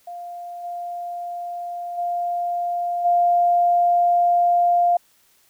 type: tone with level steps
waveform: sine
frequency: 700 Hz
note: F5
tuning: 4 cents sharp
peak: -31 / -27 / -21 / -14 dBFS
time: 0.07-4.97 s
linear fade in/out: 5 ms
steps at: 0.63 / 1.97 / 3.04 s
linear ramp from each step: 20 ms
effects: white hiss -59 dBFS RMS until 5.49 s